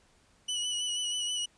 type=tone with vibrato; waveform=sawtooth; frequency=2950 Hz; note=F#7; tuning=6 cents flat; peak=-27 dBFS; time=0.48-1.46 s; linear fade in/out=10 ms; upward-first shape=sine; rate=6.2 Hz; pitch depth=30 cents each way; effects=pink hiss -65 dBFS RMS until 1.57 s + resampled to 22050 Hz